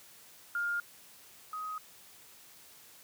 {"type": "tone pair in turn", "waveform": "sine", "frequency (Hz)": [1410, 1258.2], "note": ["F6", "D#6"], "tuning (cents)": [16, 19], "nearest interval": "major second", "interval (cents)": 197, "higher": "first", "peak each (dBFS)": [-30, -36], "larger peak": "first", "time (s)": [[0.55, 0.8], [1.53, 1.78]], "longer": "neither", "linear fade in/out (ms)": 2, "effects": ["white hiss -56 dBFS RMS until 3.03 s", "high-pass 60 Hz 12 dB/octave"]}